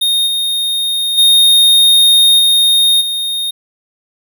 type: tone with level steps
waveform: square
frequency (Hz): 3698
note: A#7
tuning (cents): -15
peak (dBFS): -11 / -14 / -6 / -8 / -16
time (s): 0.01-3.51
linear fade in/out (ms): 10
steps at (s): 0.26 / 1.17 / 2.38 / 3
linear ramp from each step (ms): 20
effects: none